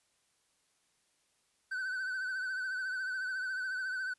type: tone with vibrato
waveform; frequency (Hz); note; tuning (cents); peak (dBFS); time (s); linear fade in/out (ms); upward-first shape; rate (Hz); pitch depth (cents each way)
triangle; 1518; F#6; +44; -32; 1.71-4.14; 10; triangle; 14; 59
effects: white hiss -74 dBFS RMS until 4.18 s + resampled to 24000 Hz